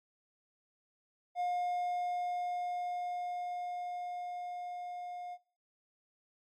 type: tone with level ramp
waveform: triangle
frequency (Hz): 713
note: F5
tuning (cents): +36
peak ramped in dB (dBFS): -29 to -39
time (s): 1.35-5.38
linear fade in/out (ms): 50
effects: noise-tail reverb RT60 0.6 s tail -24 dB re dry + AAC 48 kbps